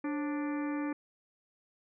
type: harmonic tone with a mistuned harmonic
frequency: 293.7 Hz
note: D4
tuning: in tune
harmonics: 1 / 2 / 3 / 4 / 5 / 6 / 7 / 8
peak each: -32 / -44 / -45 / -46 / -51 / -48 / -52 / -51 dBFS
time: 0.04-0.93 s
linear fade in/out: 5 ms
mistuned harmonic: 2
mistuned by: -140 cents
effects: none